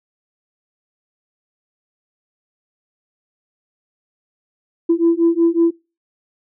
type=beating tone pair; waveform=sine; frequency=332.7 / 338.1 Hz; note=E4 / E4; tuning=+16 / +44 cents; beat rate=5.4 Hz; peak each=-14 dBFS; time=4.89-5.71 s; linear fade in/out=10 ms; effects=noise-tail reverb RT60 0.3 s tail -25 dB re dry + tanh soft clip ceiling -6 dBFS